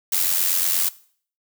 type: noise with amplitude modulation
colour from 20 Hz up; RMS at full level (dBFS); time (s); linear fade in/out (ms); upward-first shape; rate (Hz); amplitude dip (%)
blue; -18; 0.12-0.89; 5; sine; 88.5; 60
effects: noise-tail reverb RT60 0.5 s tail -19 dB re dry